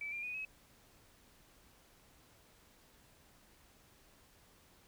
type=tone with pitch steps; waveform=sine; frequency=2310 / 2390 / 2473 / 2559 Hz; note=D7 / D7 / D#7 / D#7; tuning=-29 / +30 / -11 / +48 cents; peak=-39 dBFS; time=0.01-0.45 s; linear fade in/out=2 ms; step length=110 ms; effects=pink hiss -65 dBFS RMS until 4.87 s